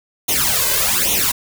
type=noise with flanger; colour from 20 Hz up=white; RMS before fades=-17 dBFS; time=0.28-1.32 s; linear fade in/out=10 ms; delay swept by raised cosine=0.31 to 2.01 ms; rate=1.2 Hz; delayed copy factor=+0.85; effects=none